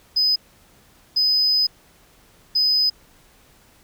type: tone bursts at uneven times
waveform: sine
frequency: 5020 Hz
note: D#8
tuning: 15 cents sharp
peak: -14 dBFS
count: 3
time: 0.16-0.36 / 1.16-1.67 / 2.55-2.9 s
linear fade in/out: 10 ms
effects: tanh soft clip ceiling -12 dBFS + pink hiss -54 dBFS RMS until 3.83 s